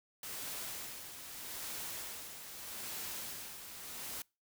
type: noise with tremolo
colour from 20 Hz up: white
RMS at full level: -42 dBFS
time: 0.23-4.22 s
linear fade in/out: 2 ms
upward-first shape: sine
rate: 0.8 Hz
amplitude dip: 55%
effects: noise-tail reverb RT60 0.3 s tail -26 dB re dry